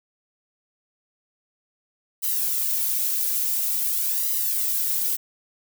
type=noise with flanger; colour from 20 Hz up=violet; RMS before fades=-24 dBFS; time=2.22-5.17 s; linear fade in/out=20 ms; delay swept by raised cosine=1 to 3 ms; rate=0.48 Hz; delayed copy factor=+0.95; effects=none